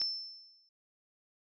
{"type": "tone with exponential decay", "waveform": "sine", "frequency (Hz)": 5310, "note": "E8", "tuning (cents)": 12, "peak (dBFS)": -28, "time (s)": [0, 0.69], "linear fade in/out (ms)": 2, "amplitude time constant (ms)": 150}
{"type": "click", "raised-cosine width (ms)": 0.2, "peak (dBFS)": -26, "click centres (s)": 0.016}
{"effects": []}